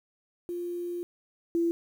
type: tone pair in turn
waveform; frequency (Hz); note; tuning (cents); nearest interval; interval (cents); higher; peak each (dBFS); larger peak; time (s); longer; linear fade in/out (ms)
sine; 349.2 / 337.9; F4 / E4; 0 / +43; minor second; 57; first; -31 / -23; second; 0.49-1.03 / 1.55-1.71; first; 0
effects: 9-bit